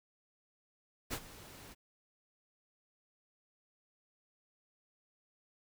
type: noise with ADSR envelope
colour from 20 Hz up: pink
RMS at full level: -36 dBFS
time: 1.1-1.75 s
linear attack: 28 ms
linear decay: 66 ms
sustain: -17 dB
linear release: 28 ms
effects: none